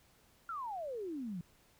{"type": "exponential sweep", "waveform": "sine", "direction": "down", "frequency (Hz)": [1408, 164.4], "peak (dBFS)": -38, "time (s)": [0.49, 1.41], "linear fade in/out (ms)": 2, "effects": ["pink hiss -67 dBFS RMS until 1.79 s"]}